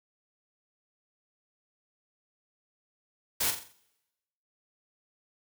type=noise with echo; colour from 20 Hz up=white; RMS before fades=-28 dBFS; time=3.4-3.51 s; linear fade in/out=10 ms; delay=43 ms; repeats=5; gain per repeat=-7 dB; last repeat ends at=3.725 s; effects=noise-tail reverb RT60 1.0 s tail -23 dB re dry